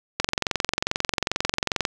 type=click train; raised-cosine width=0.2 ms; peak=-4 dBFS; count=38; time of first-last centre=0.2-1.852 s; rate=22.4 Hz; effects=none